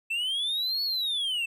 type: linear two-way sweep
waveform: triangle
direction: up then down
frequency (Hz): 2634 to 4435 to 2634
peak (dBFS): -25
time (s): 0.1-1.46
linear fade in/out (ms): 10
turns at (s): 0.83
effects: none